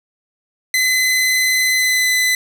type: tone with pitch glide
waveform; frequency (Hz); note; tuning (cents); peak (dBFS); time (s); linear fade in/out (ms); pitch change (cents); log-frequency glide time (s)
sawtooth; 2029 to 2011; B6 to B6; +46 to +31; -10; 0.74-2.35; 2; -15; 1.66-2.1
effects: none